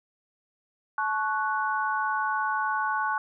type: chord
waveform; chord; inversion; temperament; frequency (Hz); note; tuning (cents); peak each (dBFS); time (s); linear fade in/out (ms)
sine; F# minor; first; equal with one note detuned; 865.4 / 1108.7 / 1480; A5 / C#6 / F#6; -29 / 0 / 0; -29; 0.98-3.18; 2
effects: none